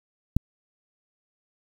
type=click; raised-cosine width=5 ms; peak=-7 dBFS; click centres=0.366 s; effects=7-bit